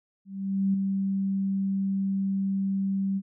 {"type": "tone with ADSR envelope", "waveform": "sine", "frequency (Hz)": 194.6, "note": "G3", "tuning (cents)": -12, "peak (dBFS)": -20, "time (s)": [0.25, 3.22], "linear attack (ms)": 490, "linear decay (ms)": 4, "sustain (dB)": -4, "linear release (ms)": 51, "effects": []}